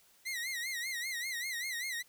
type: tone with vibrato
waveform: sawtooth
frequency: 1997 Hz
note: B6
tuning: 19 cents sharp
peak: -32 dBFS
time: 0.25-2.03 s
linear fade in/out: 20 ms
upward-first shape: sine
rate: 5.1 Hz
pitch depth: 130 cents each way
effects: white hiss -65 dBFS RMS until 2.08 s